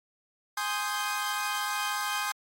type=chord; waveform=sawtooth; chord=Ab major seventh; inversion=none; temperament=equal; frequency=830.6 / 1046.5 / 1244.5 / 1568 Hz; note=Ab5 / C6 / Eb6 / G6; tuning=0 / 0 / 0 / 0 cents; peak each=-31 dBFS; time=0.57-2.32 s; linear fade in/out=5 ms; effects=AAC 48 kbps

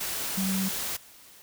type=tone in noise; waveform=sine; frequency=191.1 Hz; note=G3; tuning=44 cents flat; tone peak=-26 dBFS; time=0.37-0.69 s; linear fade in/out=10 ms; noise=white; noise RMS=-32 dBFS; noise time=0-0.97 s; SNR=+3 dB; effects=white hiss -52 dBFS RMS until 1.42 s

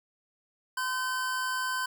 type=tone pair together; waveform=square; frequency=1024 / 1534.3 Hz; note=C6 / G6; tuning=-38 / -38 cents; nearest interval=perfect fifth; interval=700 cents; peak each=-33 / -32 dBFS; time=0.77-1.86 s; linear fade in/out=5 ms; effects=none

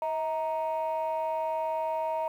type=ring-modulated tone; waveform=triangle; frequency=146.83 Hz; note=D3; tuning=in tune; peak=-21 dBFS; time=0.02-2.28 s; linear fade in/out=2 ms; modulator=786 Hz; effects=tanh soft clip ceiling -23 dBFS + 10-bit

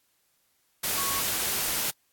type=tone in noise; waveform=sine; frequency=1108.7 Hz; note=C#6; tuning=in tune; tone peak=-33 dBFS; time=0.97-1.21 s; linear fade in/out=10 ms; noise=white; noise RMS=-28 dBFS; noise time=0.83-1.91 s; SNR=-8 dB; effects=white hiss -70 dBFS RMS until 2.12 s + AAC 64 kbps

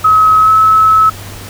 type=tone with pitch glide; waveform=sine; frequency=1279 to 1296.1 Hz; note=D#6 to E6; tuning=+47 to -30 cents; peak=-4 dBFS; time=0.04-1.1 s; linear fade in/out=10 ms; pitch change=+23 cents; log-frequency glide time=0.41-0.51 s; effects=added 99 Hz sine -29 dBFS peak until 1.49 s + pink hiss -30 dBFS RMS until 1.49 s

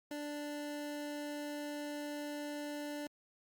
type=tone; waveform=25% pulse; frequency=293.7 Hz; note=D4; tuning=in tune; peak=-36 dBFS; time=0.11-3.07 s; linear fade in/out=2 ms; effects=Opus 48 kbps

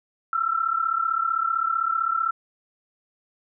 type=tone pair together; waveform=sine; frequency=1322.4 / 1358 Hz; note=E6 / F6; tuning=+5 / -49 cents; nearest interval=unison; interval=46 cents; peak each=-24 dBFS; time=0.33-2.31 s; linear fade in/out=2 ms; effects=none

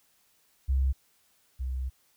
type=tone pair in turn; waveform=sine; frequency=66.4 / 64.47 Hz; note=C2 / C2; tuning=+26 / -25 cents; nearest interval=minor second; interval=51 cents; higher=first; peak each=-22 / -29 dBFS; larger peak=first; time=0.68-0.93 / 1.59-1.9 s; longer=second; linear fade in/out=20 ms; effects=white hiss -67 dBFS RMS until 2.16 s

